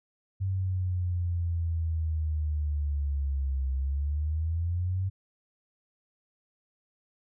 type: exponential two-way sweep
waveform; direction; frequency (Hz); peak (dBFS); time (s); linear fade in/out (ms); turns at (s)
sine; down then up; 96.3 to 65.8 to 96.3; -26; 0.4-5.1; 20; 3.73
effects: none